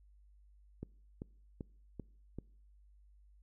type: click train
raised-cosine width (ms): 3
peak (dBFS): -29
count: 5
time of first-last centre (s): 0.83-2.386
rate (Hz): 2.57
effects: noise-tail reverb RT60 0.6 s tail -25 dB re dry + added 50 Hz sine -60 dBFS peak until 3.42 s